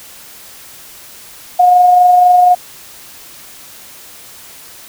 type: tone with amplitude modulation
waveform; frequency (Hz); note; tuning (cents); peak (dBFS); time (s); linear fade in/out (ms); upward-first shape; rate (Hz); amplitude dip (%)
sine; 720; F#5; -47; -3; 1.59-2.55; 10; sine; 24; 30
effects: white hiss -36 dBFS RMS until 4.88 s